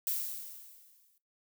violet noise with exponential decay, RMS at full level -31 dBFS, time 0.07-1.18 s, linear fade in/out 1 ms, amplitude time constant 240 ms, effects noise-tail reverb RT60 0.2 s tail -18 dB re dry

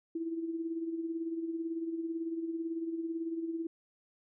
sine tone with tremolo, 329.6 Hz, E4, in tune, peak -31 dBFS, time 0.15-3.67 s, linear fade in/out 5 ms, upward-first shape sine, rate 18 Hz, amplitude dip 55%, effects none

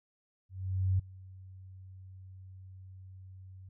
sine tone with ADSR envelope, 94 Hz, F#2, 28 cents sharp, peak -24 dBFS, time 0.49-3.69 s, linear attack 500 ms, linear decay 8 ms, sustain -23 dB, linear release 5 ms, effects none

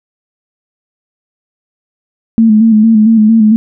sine tone with vibrato, 220 Hz, A3, in tune, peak -3 dBFS, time 2.38-3.56 s, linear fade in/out 0 ms, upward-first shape square, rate 4.4 Hz, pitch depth 46 cents each way, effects none

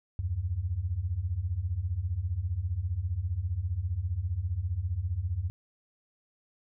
sine beating tone pair, 78.9 / 93.9 Hz, D#2 / F#2, +25 / +26 cents, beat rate 15 Hz, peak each -33 / -30 dBFS, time 0.19-5.5 s, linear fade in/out 0 ms, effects none

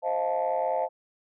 sine chord, F dominant seventh, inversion second, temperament just, 523.8 / 628.6 / 698.5 / 873.1 Hz, C5 / Eb5 / F5 / A5, +2 / +18 / 0 / -14 cents, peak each -29 dBFS, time 0.02-0.89 s, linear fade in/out 50 ms, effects tanh soft clip ceiling -17 dBFS

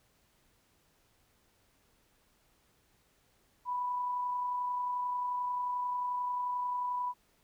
sine tone with amplitude modulation, 987.8 Hz, B5, in tune, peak -30 dBFS, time 3.65-7.14 s, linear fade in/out 50 ms, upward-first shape sine, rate 31.3 Hz, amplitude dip 25%, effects pink hiss -70 dBFS RMS until 7.43 s

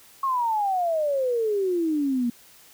sine exponential sweep, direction down, 1102 to 233.1 Hz, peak -21 dBFS, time 0.23-2.3 s, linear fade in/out 5 ms, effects white hiss -52 dBFS RMS until 2.73 s

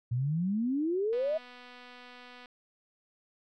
sine exponential sweep, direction up, 115.3 to 653 Hz, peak -27 dBFS, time 0.11-1.38 s, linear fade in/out 10 ms
click train, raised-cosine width 0.3 ms, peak -35 dBFS, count 329, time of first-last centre 1.13-2.458 s, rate 247 Hz
effects none

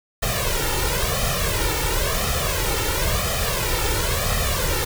pink noise with flanger, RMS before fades -22 dBFS, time 0.22-4.85 s, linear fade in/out 10 ms, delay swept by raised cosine 1.6 to 2.24 ms, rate 0.97 Hz, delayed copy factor +0.85, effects none

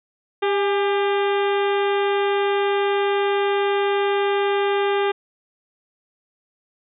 harmonic tone with a mistuned harmonic, 398.7 Hz, G4, 29 cents sharp, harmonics 1 / 2 / 3 / 4 / 5 / 6 / 7 / 8 / 9, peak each -19 / -25 / -29 / -31 / -33 / -35 / -36 / -37 / -38 dBFS, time 0.42-5.12 s, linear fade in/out 10 ms, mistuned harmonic 2, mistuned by +51 cents, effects none

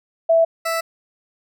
sine / 20% pulse tone pair in turn, 659.3 / 659.3 Hz, E5 / E5, 0 / 0 cents, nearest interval unison, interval 0 cents, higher neither, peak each -11 / -15 dBFS, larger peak first, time 0.29-0.45 / 0.65-0.81 s, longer neither, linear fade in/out 10 ms, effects none

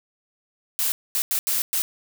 blue noise bursts at uneven times, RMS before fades -23 dBFS, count 5, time 0.79-0.92 / 1.15-1.22 / 1.31-1.39 / 1.47-1.62 / 1.73-1.82 s, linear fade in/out 0 ms, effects none

